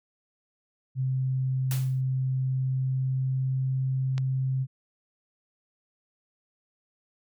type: tone with pitch glide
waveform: sine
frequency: 130.81 to 131.72 Hz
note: C3 to C3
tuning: 0 to +12 cents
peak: -24 dBFS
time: 0.95-4.67 s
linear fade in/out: 50 ms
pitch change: +12 cents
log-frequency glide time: 2.47-3.85 s
type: noise with exponential decay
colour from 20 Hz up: white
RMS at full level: -33 dBFS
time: 1.71-2.01 s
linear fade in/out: 1 ms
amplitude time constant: 65 ms
type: click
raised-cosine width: 0.2 ms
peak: -20 dBFS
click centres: 4.18 s
effects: none